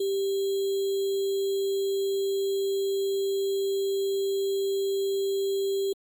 sine tone with sample-and-hold, 392 Hz, G4, in tune, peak -24 dBFS, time 0-5.93 s, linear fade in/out 5 ms, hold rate 3675 Hz, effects Opus 24 kbps

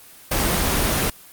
pink noise, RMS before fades -20 dBFS, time 0.31-1.1 s, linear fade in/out 5 ms, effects white hiss -45 dBFS RMS until 1.32 s + Opus 24 kbps

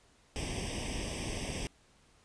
pink noise with comb filter, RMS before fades -37 dBFS, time 0.36-1.67 s, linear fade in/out 0 ms, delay 0.36 ms, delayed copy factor +0.95, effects pink hiss -65 dBFS RMS until 2.24 s + resampled to 22050 Hz

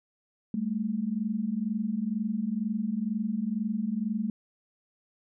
sine tone pair together, 200 / 222.1 Hz, G3 / A3, +35 / +16 cents, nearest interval major second, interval 181 cents, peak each -31 / -29 dBFS, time 0.54-4.3 s, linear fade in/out 2 ms, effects none

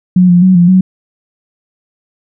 sine tone with pitch steps, 181.7 / 176 / 186.3 / 174.2 / 186.2 Hz, F#3 / F3 / F#3 / F3 / F#3, -31 / +14 / +12 / -4 / +11 cents, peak -3 dBFS, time 0.16-0.81 s, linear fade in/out 5 ms, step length 130 ms, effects none

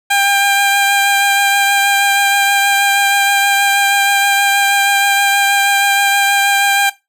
15% pulse tone with vibrato, 798 Hz, G5, 31 cents sharp, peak -4 dBFS, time 0.1-6.9 s, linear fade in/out 10 ms, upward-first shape triangle, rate 6.3 Hz, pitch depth 15 cents each way, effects noise-tail reverb RT60 0.2 s tail -17 dB re dry

